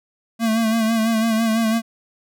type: tone with vibrato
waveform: square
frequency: 224.2 Hz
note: A3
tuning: 33 cents sharp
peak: -17 dBFS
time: 0.39-1.82 s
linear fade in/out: 50 ms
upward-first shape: sine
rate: 6 Hz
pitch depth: 45 cents each way
effects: none